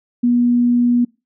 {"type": "tone", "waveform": "sine", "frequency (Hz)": 241.9, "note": "B3", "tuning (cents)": -36, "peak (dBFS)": -11, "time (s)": [0.23, 1.05], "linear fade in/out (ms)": 10, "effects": ["noise-tail reverb RT60 0.3 s tail -26 dB re dry"]}